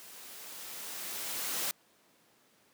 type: noise with level ramp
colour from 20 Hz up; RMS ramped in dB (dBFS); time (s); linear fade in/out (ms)
white; -51 to -33; 0-1.71; 0
effects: pink hiss -66 dBFS RMS until 2.73 s + high-pass 200 Hz 12 dB/octave